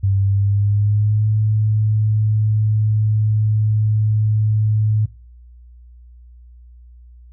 sine tone with pitch glide, 98 to 107.49 Hz, G2 to A2, 0 to -40 cents, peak -13 dBFS, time 0.03-5.06 s, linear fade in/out 10 ms, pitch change +160 cents, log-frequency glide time 0.19-1.29 s, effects noise-tail reverb RT60 0.4 s tail -24 dB re dry + added 60 Hz sine -40 dBFS peak until 7.32 s

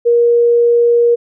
sine tone, 473.4 Hz, A#4, 27 cents sharp, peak -7 dBFS, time 0.05-1.16 s, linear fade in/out 20 ms, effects none

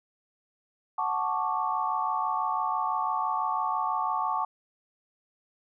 sine chord, D major seventh, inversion first, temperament equal, 740 / 880 / 1108.7 / 1174.7 Hz, F#5 / A5 / C#6 / D6, 0 / 0 / 0 / 0 cents, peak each -33 / -30 / -30 / -33 dBFS, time 0.98-4.45 s, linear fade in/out 5 ms, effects none

